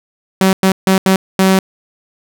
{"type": "tone bursts at uneven times", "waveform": "sawtooth", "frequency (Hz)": 190.2, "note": "F#3", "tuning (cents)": 48, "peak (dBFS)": -4, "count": 5, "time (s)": [[0.41, 0.53], [0.63, 0.72], [0.87, 0.98], [1.06, 1.16], [1.39, 1.59]], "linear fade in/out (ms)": 2, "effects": []}